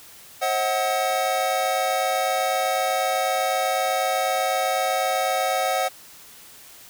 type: tone cluster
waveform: square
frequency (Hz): 536 / 636 / 744 / 1284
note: C5 / D#5 / F#5 / E6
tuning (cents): +42 / +38 / +9 / -46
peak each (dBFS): -28 / -29 / -24 / -31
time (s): 0.41-5.89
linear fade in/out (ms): 20
effects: white hiss -46 dBFS RMS until 6.89 s